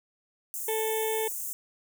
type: high-pass noise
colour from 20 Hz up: white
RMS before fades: -35 dBFS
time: 0.54-1.53 s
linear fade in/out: 0 ms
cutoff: 6500 Hz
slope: 48 dB/octave
type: harmonic tone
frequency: 440 Hz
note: A4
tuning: in tune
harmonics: 1 / 2 / 4 / 5 / 6 / 7 / 8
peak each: -28 / -35 / -43 / -41 / -48 / -46 / -45 dBFS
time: 0.68-1.28 s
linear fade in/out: 5 ms
effects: none